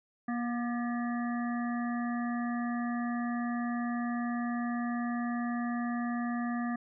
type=harmonic tone with a mistuned harmonic; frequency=238.7 Hz; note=A#3; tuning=41 cents sharp; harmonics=1 / 3 / 5 / 7 / 8; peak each=-31 / -40 / -42 / -44 / -48 dBFS; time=0.28-6.76 s; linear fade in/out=5 ms; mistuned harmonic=7; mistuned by=+45 cents; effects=none